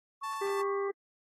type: tone with tremolo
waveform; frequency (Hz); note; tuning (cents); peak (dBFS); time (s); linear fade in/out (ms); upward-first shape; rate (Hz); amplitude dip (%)
sine; 1108.7; C#6; 0; -34; 0.21-0.89; 20; sine; 2.8; 50
type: tone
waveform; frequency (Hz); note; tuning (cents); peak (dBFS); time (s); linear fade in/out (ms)
sawtooth; 882; A5; +4; -36; 0.23-0.62; 10
type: harmonic tone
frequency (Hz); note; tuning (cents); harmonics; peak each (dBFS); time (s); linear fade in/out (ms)
397.5; G4; +24; 1 / 2 / 3 / 4 / 5; -30 / -45 / -42 / -53 / -45; 0.41-0.91; 10
effects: AAC 32 kbps